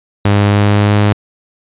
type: tone with pitch glide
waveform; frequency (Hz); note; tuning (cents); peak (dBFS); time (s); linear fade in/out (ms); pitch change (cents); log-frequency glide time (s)
sawtooth; 101.8 to 103.58; G#2 to G#2; -34 to -4; -4; 0.25-1.13; 5; +30; 0.37-0.98
effects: resampled to 8000 Hz

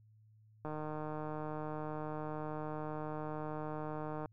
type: click train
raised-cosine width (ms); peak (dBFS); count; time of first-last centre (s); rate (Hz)
1; -28; 553; 0.65-4.258; 153
effects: added 108 Hz sine -61 dBFS peak until 4.32 s

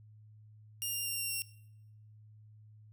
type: tone with pitch steps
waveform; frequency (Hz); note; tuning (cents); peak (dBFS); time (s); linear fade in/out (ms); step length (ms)
5% pulse; 2813 / 2795 / 2777 / 2760 / 2742; F7 / F7 / F7 / F7 / F7; +12 / +1 / -10 / -21 / -32; -26; 0.82-1.42; 0; 120
effects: noise-tail reverb RT60 0.8 s tail -20 dB re dry + added 107 Hz sine -54 dBFS peak until 2.92 s

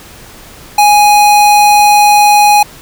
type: tone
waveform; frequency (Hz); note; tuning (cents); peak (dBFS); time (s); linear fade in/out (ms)
square; 830; G#5; -1; -4; 0.78-2.63; 5
effects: pink hiss -34 dBFS RMS until 2.81 s

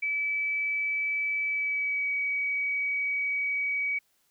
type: tone with pitch glide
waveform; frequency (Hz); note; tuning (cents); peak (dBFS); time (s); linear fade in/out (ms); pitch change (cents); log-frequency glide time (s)
sine; 2301 to 2268; D7 to C#7; -36 to +39; -26; 0.02-3.99; 10; -25; 1.47-2.1
effects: white hiss -70 dBFS RMS until 4.3 s

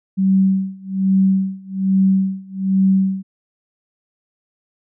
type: tone with tremolo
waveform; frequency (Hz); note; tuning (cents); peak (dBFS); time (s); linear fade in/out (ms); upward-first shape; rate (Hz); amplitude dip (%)
sine; 191.6; G3; -39; -10; 0.17-3.23; 20; sine; 1.2; 95
effects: none

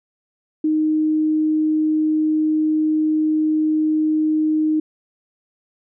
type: tone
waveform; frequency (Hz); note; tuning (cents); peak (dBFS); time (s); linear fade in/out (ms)
sine; 310.1; D#4; -6; -15; 0.64-4.8; 5
effects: none

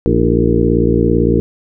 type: harmonic tone with a mistuned harmonic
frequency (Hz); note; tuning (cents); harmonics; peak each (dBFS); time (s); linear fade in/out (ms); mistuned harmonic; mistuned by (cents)
57.8; A#1; -14; 1 / 2 / 3 / 4 / 5 / 6 / 7 / 8; -18 / -18 / -18 / -18 / -18 / -18 / -18 / -18; 0.06-1.4; 0; 5; +73
effects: none

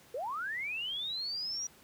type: linear sweep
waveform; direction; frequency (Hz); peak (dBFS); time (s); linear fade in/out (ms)
sine; up; 450.9 to 5830; -34; 0.14-1.67; 5
effects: pink hiss -59 dBFS RMS until 1.83 s + high-pass 80 Hz 12 dB/octave

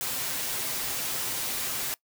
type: noise with comb filter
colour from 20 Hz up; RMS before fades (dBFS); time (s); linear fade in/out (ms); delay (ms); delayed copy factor
white; -31; 0.01-1.94; 0; 7.7; +0.55
effects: noise-tail reverb RT60 0.1 s tail -22 dB re dry

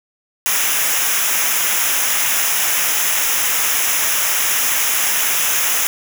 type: noise with comb filter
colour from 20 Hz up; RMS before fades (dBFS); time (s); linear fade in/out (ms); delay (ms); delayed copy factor
white; -17; 0.46-5.87; 0; 0.23; -0.75
effects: none

